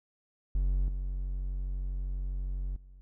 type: tone with level steps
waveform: triangle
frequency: 46.19 Hz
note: F#1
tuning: 2 cents flat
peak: -23 / -29 / -47 dBFS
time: 0.55-3.01 s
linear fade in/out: 0 ms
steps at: 0.88 / 2.76 s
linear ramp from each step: 2 ms
effects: none